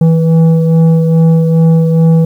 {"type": "tone with frequency modulation", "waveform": "sine", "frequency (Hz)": 162.8, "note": "E3", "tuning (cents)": -21, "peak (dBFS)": -3, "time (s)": [0.01, 2.25], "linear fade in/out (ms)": 5, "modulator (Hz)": 328, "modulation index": 0.56, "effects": ["tanh soft clip ceiling -2 dBFS", "7-bit"]}